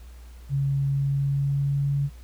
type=tone with pitch glide; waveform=sine; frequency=138.59 to 141.09 Hz; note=C#3 to C#3; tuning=0 to +31 cents; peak=-21 dBFS; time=0.49-2.1 s; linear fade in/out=50 ms; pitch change=+31 cents; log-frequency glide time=0.86-1.98 s; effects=added 60 Hz sine -41 dBFS peak until 2.23 s + pink hiss -56 dBFS RMS until 2.23 s